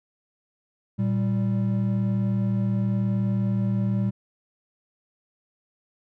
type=tone pair together; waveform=triangle; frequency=115.7 / 194.77 Hz; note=A#2 / G3; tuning=-13 / -11 cents; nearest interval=major sixth; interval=902 cents; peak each=-22 dBFS; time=0.98-4.11 s; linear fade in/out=20 ms; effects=none